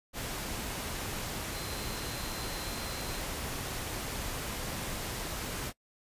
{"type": "tone in noise", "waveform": "sine", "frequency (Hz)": 4116, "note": "C8", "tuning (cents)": -29, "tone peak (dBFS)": -47, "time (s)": [1.51, 3.23], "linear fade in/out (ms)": 50, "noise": "pink", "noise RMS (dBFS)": -37, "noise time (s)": [0.13, 5.73], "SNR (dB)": -13, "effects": ["noise-tail reverb RT60 0.1 s tail -23 dB re dry", "resampled to 32000 Hz"]}